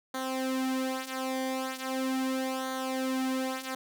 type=tone with flanger; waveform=sawtooth; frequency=261.6 Hz; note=C4; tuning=in tune; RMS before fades=-32 dBFS; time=0.14-3.75 s; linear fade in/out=5 ms; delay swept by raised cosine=0.38 to 4.58 ms; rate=0.39 Hz; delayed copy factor=-0.75; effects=none